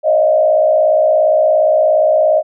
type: tone with frequency modulation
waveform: sine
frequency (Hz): 622.3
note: D#5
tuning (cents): 0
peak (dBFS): -8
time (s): 0.03-2.43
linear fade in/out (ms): 50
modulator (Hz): 57.2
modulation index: 0.87
effects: none